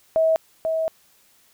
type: tone pair in turn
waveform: sine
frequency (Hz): 644 / 644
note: E5 / E5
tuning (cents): -41 / -41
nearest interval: unison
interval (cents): 0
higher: neither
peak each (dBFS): -15 / -20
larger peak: first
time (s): 0.16-0.36 / 0.65-0.88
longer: second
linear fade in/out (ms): 0
effects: white hiss -58 dBFS RMS until 1.53 s